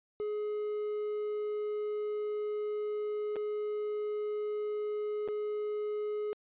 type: tone with dropouts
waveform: triangle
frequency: 420.6 Hz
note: G#4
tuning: 22 cents sharp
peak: -30 dBFS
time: 0.2-6.33 s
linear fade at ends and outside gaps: 0 ms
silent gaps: 3.358-3.365 / 5.277-5.286 s
effects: resampled to 8000 Hz